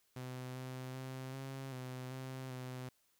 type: tone with pitch steps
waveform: sawtooth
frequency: 127.4 / 128.9 / 130.7 / 134.3 / 127.9 / 130.8 / 127.6 Hz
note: C3 / C3 / C3 / C3 / C3 / C3 / C3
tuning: -46 / -26 / -1 / +46 / -39 / 0 / -43 cents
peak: -39 dBFS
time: 0.16-2.89 s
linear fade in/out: 5 ms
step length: 390 ms
effects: white hiss -75 dBFS RMS until 3.19 s